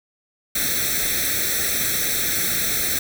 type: noise with comb filter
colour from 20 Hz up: white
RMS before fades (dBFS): -22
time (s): 0.55-2.99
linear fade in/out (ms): 5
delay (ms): 0.51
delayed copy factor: +0.95
effects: none